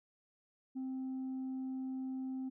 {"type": "tone", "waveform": "sine", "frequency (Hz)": 261.6, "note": "C4", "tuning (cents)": 0, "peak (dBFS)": -35, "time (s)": [0.75, 2.5], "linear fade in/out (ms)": 20, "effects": ["tanh soft clip ceiling -36 dBFS"]}